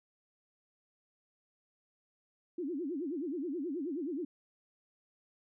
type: tone with vibrato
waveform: sine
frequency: 311.1 Hz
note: D#4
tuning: in tune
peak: -34 dBFS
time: 2.58-4.25 s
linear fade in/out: 5 ms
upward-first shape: sine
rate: 9.4 Hz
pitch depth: 280 cents each way
effects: none